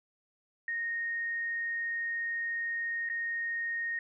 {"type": "tone with dropouts", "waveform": "sine", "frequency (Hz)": 1857, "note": "A#6", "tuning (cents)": -7, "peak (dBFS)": -31, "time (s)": [0.68, 3.99], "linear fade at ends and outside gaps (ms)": 2, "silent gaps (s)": [3.09, 3.098], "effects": []}